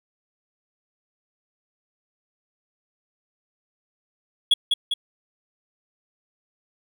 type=tone with echo; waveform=triangle; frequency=3352 Hz; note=G#7; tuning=15 cents sharp; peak=-11 dBFS; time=4.51-4.54 s; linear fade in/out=5 ms; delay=200 ms; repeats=2; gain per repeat=-4 dB; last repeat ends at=4.94 s; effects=none